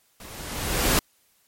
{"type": "noise with level ramp", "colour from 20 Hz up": "pink", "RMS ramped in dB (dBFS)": [-43, -18], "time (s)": [0.2, 0.99], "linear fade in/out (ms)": 2, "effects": ["white hiss -64 dBFS RMS until 1.47 s", "MP3 64 kbps"]}